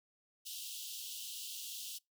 pink high-pass noise, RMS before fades -45 dBFS, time 0.45-1.99 s, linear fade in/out 20 ms, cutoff 2800 Hz, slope 96 dB/octave, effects noise-tail reverb RT60 0.2 s tail -26 dB re dry

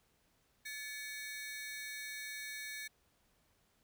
sawtooth ring-modulated tone, 1987 Hz, B6, 10 cents sharp, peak -36 dBFS, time 0.65-2.88 s, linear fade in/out 10 ms, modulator 258 Hz, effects pink hiss -74 dBFS RMS until 3.83 s

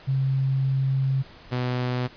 sine / sawtooth tone pair in turn, 134.1 / 124.71 Hz, C3 / B2, +43 / +17 cents, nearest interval minor second, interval 126 cents, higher first, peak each -20 dBFS, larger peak neither, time 0.07-1.23 / 1.51-2.08 s, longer first, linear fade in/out 20 ms, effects pink hiss -48 dBFS RMS until 2.16 s + resampled to 11025 Hz

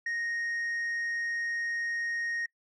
sine tone, 1864.7 Hz, A#6, in tune, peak -27 dBFS, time 0.06-2.46 s, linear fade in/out 5 ms, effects noise-tail reverb RT60 0.1 s tail -24 dB re dry + tanh soft clip ceiling -29 dBFS

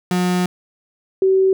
35% pulse / sine tone pair in turn, 180 / 381.4 Hz, F#3 / G4, -47 / -47 cents, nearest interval octave + minor second, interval 1300 cents, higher second, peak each -14 / -11 dBFS, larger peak second, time 0.11-0.46 / 1.22-1.53 s, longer first, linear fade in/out 2 ms, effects none

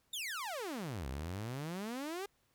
sawtooth exponential two-way sweep, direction down then up, 3752 to 62.4 to 411.6 Hz, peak -35 dBFS, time 0.13-2.26 s, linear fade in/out 5 ms, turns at 1.08 s, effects pink hiss -75 dBFS RMS until 2.54 s

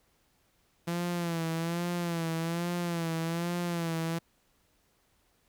sawtooth tone with vibrato, 169.1 Hz, E3, 44 cents sharp, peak -26 dBFS, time 0.87-4.19 s, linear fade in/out 10 ms, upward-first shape sine, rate 1.2 Hz, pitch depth 61 cents each way, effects pink hiss -70 dBFS RMS until 5.48 s

